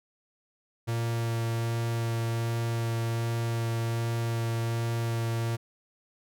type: tone with vibrato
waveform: 45% pulse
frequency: 115.7 Hz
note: A#2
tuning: 13 cents flat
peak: -27 dBFS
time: 0.87-5.57 s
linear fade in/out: 20 ms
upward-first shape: sine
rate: 1.3 Hz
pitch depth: 9 cents each way
effects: none